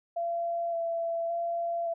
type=tone with vibrato; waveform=sine; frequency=676 Hz; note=E5; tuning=43 cents sharp; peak=-28 dBFS; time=0.16-1.94 s; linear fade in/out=10 ms; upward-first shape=square; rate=0.88 Hz; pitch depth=14 cents each way; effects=none